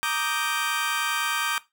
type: chord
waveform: 25% pulse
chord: Eb major seventh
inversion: second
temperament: equal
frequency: 932.3 / 1174.7 / 1244.5 / 1568 Hz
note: Bb5 / D6 / Eb6 / G6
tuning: 0 / 0 / 0 / 0 cents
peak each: -29 / -27 / -27 / -24 dBFS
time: 0.03-1.58 s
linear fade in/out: 0 ms
effects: noise-tail reverb RT60 0.2 s tail -17 dB re dry